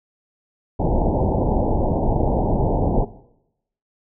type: low-pass noise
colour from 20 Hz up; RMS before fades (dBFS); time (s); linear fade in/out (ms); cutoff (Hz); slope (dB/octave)
pink; -19; 0.79-3.05; 10; 910; 96
effects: noise-tail reverb RT60 0.8 s tail -17 dB re dry